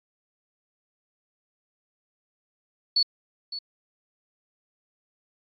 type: tone with echo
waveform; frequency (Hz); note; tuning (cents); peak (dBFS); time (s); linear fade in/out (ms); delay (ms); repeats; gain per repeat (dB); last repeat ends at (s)
sine; 4428; C#8; -3; -18; 2.96-3.03; 5; 560; 1; -13; 3.59
effects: AAC 48 kbps